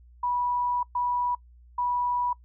sine tone bursts at uneven times, 978 Hz, B5, 17 cents flat, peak -24 dBFS, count 3, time 0.23-0.83 / 0.95-1.35 / 1.78-2.33 s, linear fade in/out 5 ms, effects noise-tail reverb RT60 0.1 s tail -23 dB re dry + added 60 Hz sine -50 dBFS peak until 2.44 s

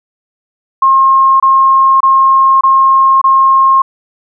sine tone bursts, 1071 Hz, C6, 40 cents sharp, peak -4 dBFS, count 5, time 0.82-3.82 s, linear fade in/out 5 ms, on 580 ms, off 25 ms, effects none

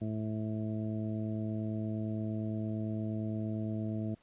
harmonic tone, 108.7 Hz, A2, 21 cents flat, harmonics 1 / 2 / 3 / 4 / 5 / 6, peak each -36 / -36 / -41 / -51 / -53 / -46 dBFS, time 0.01-4.15 s, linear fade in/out 10 ms, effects pink hiss -68 dBFS RMS until 4.22 s + resampled to 8000 Hz

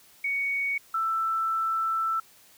sine tone pair in turn, 2233 / 1327.7 Hz, C#7 / E6, +12 / +12 cents, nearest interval major sixth, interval 900 cents, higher first, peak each -25 / -24 dBFS, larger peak second, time 0.24-0.78 / 0.94-2.2 s, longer second, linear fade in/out 5 ms, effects white hiss -56 dBFS RMS until 2.57 s

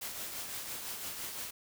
white noise with tremolo, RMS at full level -39 dBFS, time 0.01-1.51 s, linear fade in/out 10 ms, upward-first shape triangle, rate 5.9 Hz, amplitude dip 45%, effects none

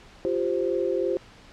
sine chord, F suspended second, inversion none, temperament equal, 349.2 / 392 / 523.3 Hz, F4 / G4 / C5, 0 / 0 / 0 cents, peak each -27 dBFS, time 0.25-1.17 s, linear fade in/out 0 ms, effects pink hiss -50 dBFS RMS until 1.52 s + low-pass 5000 Hz 12 dB/octave

